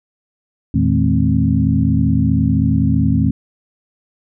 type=tone cluster; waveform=sine; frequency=84 / 116.3 / 159.4 / 215.2 / 264.7 Hz; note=E2 / A#2 / D#3 / A3 / C4; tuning=+33 / -4 / +42 / -38 / +20 cents; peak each=-18 dBFS; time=0.74-3.31 s; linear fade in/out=5 ms; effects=none